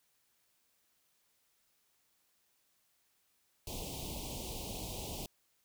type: band-stop noise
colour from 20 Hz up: pink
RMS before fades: -42 dBFS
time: 3.67-5.26 s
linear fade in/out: 2 ms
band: 930 to 2600 Hz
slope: 48 dB/octave
effects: white hiss -75 dBFS RMS until 5.64 s